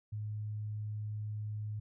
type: tone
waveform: sine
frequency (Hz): 106.1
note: G#2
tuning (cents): +38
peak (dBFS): -36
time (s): 0.12-1.8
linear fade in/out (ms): 10
effects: none